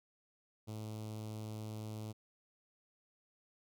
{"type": "tone with notch filter", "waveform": "sawtooth", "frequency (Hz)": 108.2, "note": "A2", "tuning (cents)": -29, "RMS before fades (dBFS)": -44, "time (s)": [0.67, 2.13], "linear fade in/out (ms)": 20, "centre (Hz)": 1700, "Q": 0.73, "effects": []}